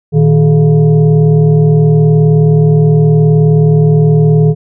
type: tone with frequency modulation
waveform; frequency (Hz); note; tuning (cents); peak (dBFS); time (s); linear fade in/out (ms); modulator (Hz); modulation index
sine; 155.56; D#3; 0; -4; 0.12-4.55; 50; 272; 0.78
effects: none